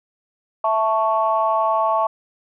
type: chord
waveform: sine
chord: A major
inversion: second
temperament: equal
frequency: 659.3 / 880 / 1108.7 Hz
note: E5 / A5 / C#6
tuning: 0 / 0 / 0 cents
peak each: -20 dBFS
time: 0.64-2.07 s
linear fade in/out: 5 ms
effects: tanh soft clip ceiling -6 dBFS